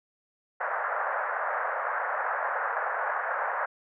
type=band-pass noise; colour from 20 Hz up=white; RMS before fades=-30 dBFS; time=0.6-3.66 s; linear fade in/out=10 ms; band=530 to 1700 Hz; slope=48 dB/octave; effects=none